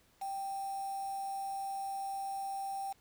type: tone with quantisation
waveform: sine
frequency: 784 Hz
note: G5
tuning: in tune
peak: -36 dBFS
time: 0.21-2.93 s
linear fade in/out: 10 ms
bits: 8
effects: pink hiss -68 dBFS RMS until 3 s